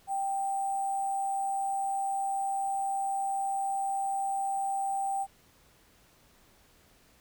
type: tone with sample-and-hold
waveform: sine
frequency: 784 Hz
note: G5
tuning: in tune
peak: -28 dBFS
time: 0.07-5.27 s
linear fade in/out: 50 ms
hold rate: 8820 Hz
effects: pink hiss -62 dBFS RMS until 7.2 s